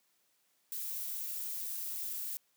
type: noise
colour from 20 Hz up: violet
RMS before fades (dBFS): -39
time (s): 0.72-2.37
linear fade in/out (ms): 0
effects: white hiss -74 dBFS RMS until 2.56 s + high-pass 150 Hz 12 dB/octave